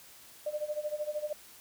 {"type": "tone with tremolo", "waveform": "sine", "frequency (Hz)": 600, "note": "D5", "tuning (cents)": 37, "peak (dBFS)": -29, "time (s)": [0.46, 1.33], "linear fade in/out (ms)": 5, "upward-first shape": "sine", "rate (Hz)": 13, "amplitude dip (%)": 85, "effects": ["white hiss -54 dBFS RMS until 1.6 s"]}